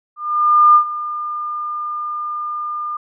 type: tone with ADSR envelope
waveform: sine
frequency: 1206 Hz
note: D6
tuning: 46 cents sharp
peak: -5 dBFS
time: 0.16-2.97 s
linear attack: 590 ms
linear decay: 89 ms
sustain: -16 dB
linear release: 5 ms
effects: none